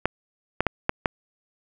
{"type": "clicks", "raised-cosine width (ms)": 0.5, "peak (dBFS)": -5, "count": 5, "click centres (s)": [0.056, 0.606, 0.667, 0.894, 1.058], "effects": []}